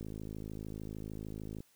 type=click train; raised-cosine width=3 ms; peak=-30 dBFS; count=86; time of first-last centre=0.01-1.605 s; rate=53.3 Hz; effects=white hiss -68 dBFS RMS until 1.75 s